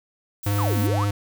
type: noise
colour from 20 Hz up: violet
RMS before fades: -35 dBFS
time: 0.43-0.87 s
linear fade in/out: 2 ms
type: tone with vibrato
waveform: square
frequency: 101.8 Hz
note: G#2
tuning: 34 cents flat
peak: -21 dBFS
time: 0.46-1.11 s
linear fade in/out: 5 ms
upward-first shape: triangle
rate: 20 Hz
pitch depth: 31 cents each way
type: exponential two-way sweep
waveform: sine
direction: down then up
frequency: 1371 to 200 to 1371 Hz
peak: -25 dBFS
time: 0.58-1.05 s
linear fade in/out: 10 ms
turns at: 0.8 s
effects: none